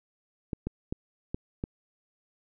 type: clicks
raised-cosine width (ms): 3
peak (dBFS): -18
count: 5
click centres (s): 0.532 / 0.67 / 0.925 / 1.345 / 1.639
effects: none